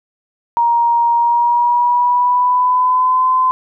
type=tone with pitch glide; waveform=sine; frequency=940 to 1025.1 Hz; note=A#5 to C6; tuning=+14 to -36 cents; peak=-10 dBFS; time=0.57-3.51 s; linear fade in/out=0 ms; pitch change=+150 cents; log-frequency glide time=1.16-3.28 s; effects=none